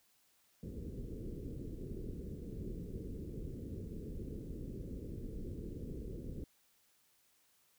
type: low-pass noise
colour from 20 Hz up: pink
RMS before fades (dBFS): -44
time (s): 0.63-6.44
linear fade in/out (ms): 2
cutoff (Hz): 460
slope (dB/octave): 48
effects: white hiss -72 dBFS RMS until 7.78 s